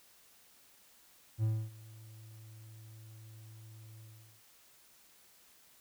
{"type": "tone with ADSR envelope", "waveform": "triangle", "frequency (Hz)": 110, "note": "A2", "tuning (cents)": 0, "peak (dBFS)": -25, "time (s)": [1.38, 4.43], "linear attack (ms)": 52, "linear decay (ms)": 270, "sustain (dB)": -23, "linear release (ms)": 410, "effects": ["white hiss -63 dBFS RMS until 5.8 s"]}